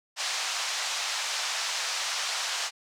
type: band-pass noise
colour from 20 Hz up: white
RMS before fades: -31 dBFS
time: 0.16-2.71 s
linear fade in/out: 50 ms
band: 670 to 6600 Hz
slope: 24 dB/octave
effects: none